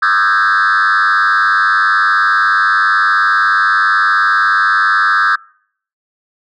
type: tone with frequency modulation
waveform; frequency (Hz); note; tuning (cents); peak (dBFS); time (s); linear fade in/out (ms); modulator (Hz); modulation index
sine; 1434; F6; +45; -6; 0.02-5.36; 10; 101; 2.5
effects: noise-tail reverb RT60 0.6 s tail -26 dB re dry + tanh soft clip ceiling -8 dBFS